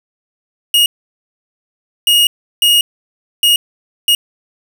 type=tone bursts at uneven times; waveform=45% pulse; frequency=2868 Hz; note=F7; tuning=45 cents sharp; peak=-7 dBFS; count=5; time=0.74-0.86 / 2.07-2.27 / 2.62-2.81 / 3.43-3.56 / 4.08-4.15 s; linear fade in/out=2 ms; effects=none